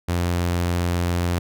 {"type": "tone", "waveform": "sawtooth", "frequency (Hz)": 87.31, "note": "F2", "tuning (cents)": 0, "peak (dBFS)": -16, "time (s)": [0.08, 1.39], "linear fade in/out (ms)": 10, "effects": []}